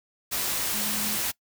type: tone in noise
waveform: sine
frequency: 210 Hz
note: G#3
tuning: 19 cents sharp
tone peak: -36 dBFS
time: 0.73-1.18 s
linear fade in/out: 20 ms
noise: white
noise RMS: -28 dBFS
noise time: 0.31-1.32 s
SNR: -11 dB
effects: noise-tail reverb RT60 0.1 s tail -22 dB re dry